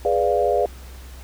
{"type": "chord", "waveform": "sine", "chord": "G# diminished seventh", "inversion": "none", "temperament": "equal", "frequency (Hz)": [415.3, 493.9, 587.3, 698.5], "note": ["G#4", "B4", "D5", "F5"], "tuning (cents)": [0, 0, 0, 0], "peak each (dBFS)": -22, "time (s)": [0.05, 0.66], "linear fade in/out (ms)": 2, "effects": ["added 64 Hz sine -37 dBFS peak until 1.23 s", "pink hiss -46 dBFS RMS until 1.23 s"]}